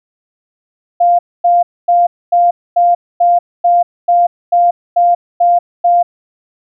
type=tone bursts; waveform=sine; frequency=698.5 Hz; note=F5; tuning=in tune; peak=-6 dBFS; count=12; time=1-6.03 s; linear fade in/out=10 ms; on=190 ms; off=250 ms; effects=none